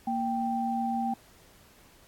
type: tone pair together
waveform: sine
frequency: 233.1 / 784 Hz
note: A#3 / G5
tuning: 0 / 0 cents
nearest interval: octave + major sixth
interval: 2100 cents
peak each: -30 / -29 dBFS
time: 0.07-1.14 s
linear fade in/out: 5 ms
effects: pink hiss -58 dBFS RMS until 2.07 s + AAC 64 kbps